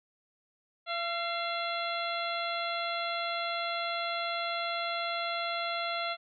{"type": "harmonic tone with a mistuned harmonic", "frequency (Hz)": 680, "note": "F5", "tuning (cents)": -46, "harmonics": [1, 2, 3, 4, 5, 6], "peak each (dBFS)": [-35, -36, -38, -42, -40, -41], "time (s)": [0.86, 6.17], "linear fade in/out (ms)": 50, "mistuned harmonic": 3, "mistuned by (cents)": 48, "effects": []}